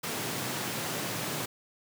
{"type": "high-pass noise", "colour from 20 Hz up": "pink", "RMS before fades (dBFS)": -34, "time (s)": [0.03, 1.46], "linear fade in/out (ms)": 10, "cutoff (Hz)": 110, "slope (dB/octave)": 48, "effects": []}